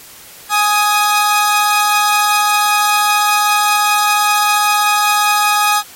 sawtooth tone pair together, 832.3 / 1251 Hz, G#5 / D#6, +4 / +9 cents, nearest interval perfect fifth, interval 705 cents, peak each -10 dBFS, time 0.49-5.83 s, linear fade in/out 50 ms, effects white hiss -38 dBFS RMS until 5.95 s + AAC 48 kbps

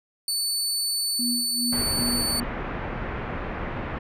25% pulse tone, 4490 Hz, C#8, 21 cents sharp, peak -19 dBFS, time 0.28-2.4 s, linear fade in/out 2 ms
sine tone with tremolo, 242.1 Hz, B3, 34 cents flat, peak -25 dBFS, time 1.19-2.44 s, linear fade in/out 5 ms, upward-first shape sine, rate 2.5 Hz, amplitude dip 90%
pink low-pass noise, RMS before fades -31 dBFS, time 1.72-3.99 s, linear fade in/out 10 ms, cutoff 2200 Hz, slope 24 dB/octave
effects none

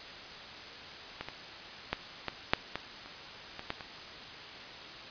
clicks, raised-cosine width 0.3 ms, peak -20 / -22 / -13 / -16 / -6 / -17 / -30 / -23 / -16 / -25 dBFS, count 10, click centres 1.21 / 1.286 / 1.93 / 2.283 / 2.535 / 2.756 / 3.06 / 3.594 / 3.704 / 3.808 s, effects white hiss -45 dBFS RMS until 5.1 s + resampled to 11025 Hz

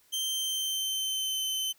sawtooth tone with pitch glide, 3136 to 3068 Hz, G7 to G7, 0 to -38 cents, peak -26 dBFS, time 0.12-1.73 s, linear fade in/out 20 ms, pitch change -38 cents, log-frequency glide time 0.25-1.43 s, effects white hiss -64 dBFS RMS until 1.78 s

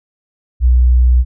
sine tone, 61.74 Hz, B1, in tune, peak -6 dBFS, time 0.6-1.25 s, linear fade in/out 50 ms, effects none

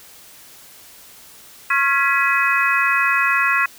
sine tone cluster, 1088 / 1381 / 1674 / 1965 / 2531 Hz, C#6 / F6 / G#6 / B6 / D#7, -33 / -20 / +13 / -9 / +29 cents, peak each -21 dBFS, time 1.7-3.66 s, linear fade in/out 5 ms, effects white hiss -44 dBFS RMS until 3.78 s

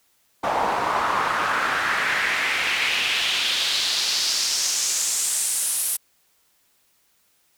pink noise with band-pass filter sweep, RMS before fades -23 dBFS, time 0.43-5.97 s, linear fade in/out 10 ms, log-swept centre 800 to 11000 Hz, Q 2.5, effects white hiss -64 dBFS RMS until 7.57 s

